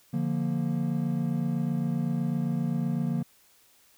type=chord; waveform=triangle; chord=Bb major; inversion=first; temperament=equal; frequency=146.83 / 174.61 / 233.1 Hz; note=D3 / F3 / Bb3; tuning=0 / 0 / 0 cents; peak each=-28 dBFS; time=0.13-3.23 s; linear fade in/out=10 ms; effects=white hiss -61 dBFS RMS until 3.97 s